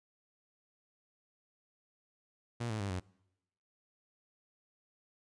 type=tone with pitch steps; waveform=sawtooth; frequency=118.6 / 108.76 / 99.73 / 91.45 Hz; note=A#2 / A2 / G2 / F#2; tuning=+30 / -20 / +30 / -20 cents; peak=-31 dBFS; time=2.6-3 s; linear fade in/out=10 ms; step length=100 ms; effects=noise-tail reverb RT60 0.9 s tail -25 dB re dry + resampled to 22050 Hz